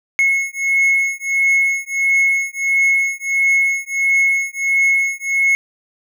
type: beating tone pair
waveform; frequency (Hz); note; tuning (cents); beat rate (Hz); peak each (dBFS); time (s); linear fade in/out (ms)
triangle; 2179 / 2180.5; C#7 / C#7; -30 / -29; 1.5; -15; 0.19-5.55; 0
effects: none